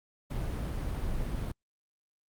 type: noise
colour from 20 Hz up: brown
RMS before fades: -33 dBFS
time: 0.3-1.52 s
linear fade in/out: 10 ms
effects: Opus 32 kbps